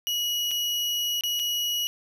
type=tone with dropouts; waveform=35% pulse; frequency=2912 Hz; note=F#7; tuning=28 cents flat; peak=-23 dBFS; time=0.07-1.87 s; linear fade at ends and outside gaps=0 ms; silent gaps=0.51-0.514 / 1.209-1.236 / 1.393-1.397 s; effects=none